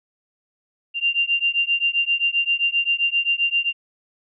sine beating tone pair, 2779 / 2786.6 Hz, F7 / F7, -9 / -4 cents, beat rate 7.6 Hz, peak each -21 dBFS, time 0.94-3.73 s, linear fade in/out 50 ms, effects none

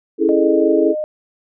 sine chord, A major seventh, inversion first, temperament equal, 277.2 / 329.6 / 415.3 / 440 Hz, C#4 / E4 / G#4 / A4, 0 / 0 / 0 / 0 cents, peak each -21 / -15 / -17 / -18 dBFS, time 0.18-0.95 s, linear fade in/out 50 ms
sine tone, 612 Hz, D#5, 29 cents flat, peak -19 dBFS, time 0.29-1.04 s, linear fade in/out 0 ms
effects none

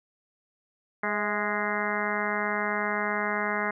harmonic tone with a mistuned harmonic, 207.7 Hz, G#3, in tune, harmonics 1 / 2 / 3 / 4 / 5 / 6 / 7 / 8 / 9 / 10, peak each -35 / -35 / -35 / -35 / -35 / -35 / -35 / -35 / -35 / -35 dBFS, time 1.03-3.71 s, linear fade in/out 5 ms, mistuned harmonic 3, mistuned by +42 cents, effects none

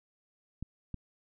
clicks, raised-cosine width 5 ms, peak -25 dBFS, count 2, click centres 0.626 / 0.943 s, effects none

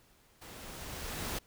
pink noise with level ramp, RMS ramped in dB -50 to -36 dBFS, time 0.41-1.39 s, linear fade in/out 10 ms, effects pink hiss -65 dBFS RMS until 1.46 s

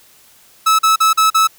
45% pulse tone bursts, 1300 Hz, E6, 24 cents flat, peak -9 dBFS, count 5, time 0.66-1.474 s, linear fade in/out 10 ms, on 130 ms, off 41 ms, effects white hiss -48 dBFS RMS until 1.58 s

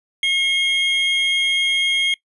triangle tone pair together, 2160 / 3236 Hz, C#7 / G#7, -45 / -46 cents, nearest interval perfect fifth, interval 699 cents, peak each -18 / -16 dBFS, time 0.23-2.14 s, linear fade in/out 2 ms, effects noise-tail reverb RT60 0.1 s tail -21 dB re dry + resampled to 24000 Hz

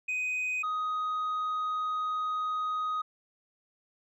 sine tone pair in turn, 2503 / 1251.5 Hz, D#7 / D#6, +10 / +10 cents, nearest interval octave, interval 1200 cents, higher first, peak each -26 dBFS, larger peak neither, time 0.08-0.63 / 0.63-3.02 s, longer second, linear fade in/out 10 ms, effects tanh soft clip ceiling -28 dBFS

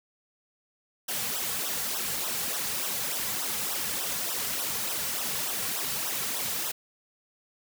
white noise with flanger, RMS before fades -31 dBFS, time 1.08-6.72 s, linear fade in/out 10 ms, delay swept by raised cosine 0.43 to 3.33 ms, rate 3.4 Hz, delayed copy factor -0.85, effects none

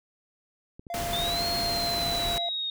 clicks, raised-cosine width 3 ms, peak -31 dBFS, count 5, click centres 0.795 / 0.868 / 0.952 / 1.015 / 1.556 s
triangle tone, 690 Hz, F5, 21 cents flat, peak -29 dBFS, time 0.9-2.49 s, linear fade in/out 2 ms
pink noise, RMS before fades -33 dBFS, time 0.94-2.38 s, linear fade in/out 0 ms
sine linear two-way sweep, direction up then down, 3520 to 4296 to 3704 Hz, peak -28 dBFS, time 1.13-2.7 s, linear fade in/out 2 ms, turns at 1.47 s
effects none

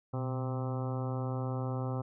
harmonic tone with a mistuned harmonic, 130 Hz, C3, 11 cents flat, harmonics 1 / 2 / 3 / 4 / 5 / 6 / 7 / 8 / 9 / 10, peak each -33 / -40 / -44 / -42 / -49 / -45 / -51 / -49 / -50 / -50 dBFS, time 0.13-2.02 s, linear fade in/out 10 ms, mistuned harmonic 1, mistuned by -81 cents, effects none

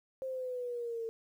sine linear sweep, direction down, 529 to 450.2 Hz, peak -35 dBFS, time 0.22-1.09 s, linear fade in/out 0 ms, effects 11-bit

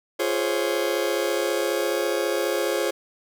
40% pulse chord, Db major seventh, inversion first, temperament just, 346.5 / 415.8 / 519.7 / 554.4 Hz, F4 / Ab4 / C5 / Db5, -14 / +2 / -12 / 0 cents, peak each -27 dBFS, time 0.19-2.91 s, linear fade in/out 10 ms, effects none

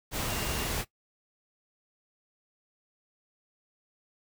sine tone in noise, 2794 Hz, F7, in tune, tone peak -41 dBFS, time 0.26-0.7 s, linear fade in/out 50 ms, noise pink, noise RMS -32 dBFS, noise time 0.11-0.85 s, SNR -12 dB, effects noise-tail reverb RT60 0.1 s tail -18 dB re dry

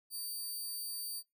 10% pulse tone, 4628 Hz, D8, 26 cents flat, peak -32 dBFS, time 0.1-1.23 s, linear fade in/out 50 ms, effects noise-tail reverb RT60 0.2 s tail -22 dB re dry

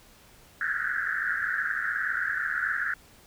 white band-pass noise, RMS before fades -29 dBFS, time 0.61-2.94 s, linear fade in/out 2 ms, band 1400 to 1800 Hz, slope 96 dB/octave, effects pink hiss -55 dBFS RMS until 3.26 s

